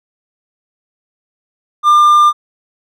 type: tone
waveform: triangle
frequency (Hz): 1198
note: D6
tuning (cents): +34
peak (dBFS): -3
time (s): 1.83-2.33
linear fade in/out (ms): 50
effects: none